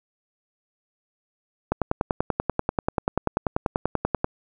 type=click train; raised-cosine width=1 ms; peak=-7 dBFS; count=27; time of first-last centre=1.72-4.244 s; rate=10.3 Hz; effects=none